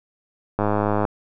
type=click train; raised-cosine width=1 ms; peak=-7 dBFS; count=49; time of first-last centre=0.59-1.052 s; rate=104 Hz; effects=none